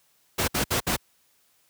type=noise bursts; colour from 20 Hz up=pink; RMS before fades=-24 dBFS; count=4; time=0.38-0.966 s; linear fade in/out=10 ms; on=100 ms; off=62 ms; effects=white hiss -65 dBFS RMS until 1.69 s + high-pass 60 Hz 12 dB/octave